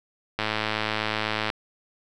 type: click train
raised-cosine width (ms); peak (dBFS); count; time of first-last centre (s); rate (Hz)
0.3; -9; 121; 0.39-1.501; 108
effects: none